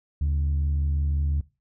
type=tone pair together; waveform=sine; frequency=74.06 / 139.8 Hz; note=D2 / C#3; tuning=+15 / +15 cents; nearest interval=major seventh; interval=1100 cents; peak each=-20 / -30 dBFS; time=0.21-1.41 s; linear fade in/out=5 ms; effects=noise-tail reverb RT60 0.3 s tail -21 dB re dry + tanh soft clip ceiling -18 dBFS